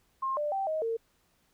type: tone with pitch steps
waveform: sine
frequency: 1065 / 593 / 778 / 628 / 455.3 Hz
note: C6 / D5 / G5 / D#5 / A#4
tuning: +30 / +17 / -13 / +16 / -41 cents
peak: -28 dBFS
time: 0.22-0.97 s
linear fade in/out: 10 ms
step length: 150 ms
effects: pink hiss -70 dBFS RMS until 1.53 s